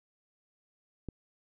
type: click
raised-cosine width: 3 ms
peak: -25 dBFS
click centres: 1.087 s
effects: none